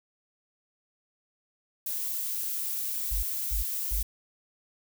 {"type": "noise", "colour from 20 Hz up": "violet", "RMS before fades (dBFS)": -32, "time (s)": [1.86, 4.03], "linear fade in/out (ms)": 5}
{"type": "tone bursts", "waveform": "sine", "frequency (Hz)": 49.59, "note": "G1", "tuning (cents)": 21, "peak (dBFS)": -27, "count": 3, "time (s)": [3.11, 4.03], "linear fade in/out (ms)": 10, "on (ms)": 120, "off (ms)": 280}
{"effects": []}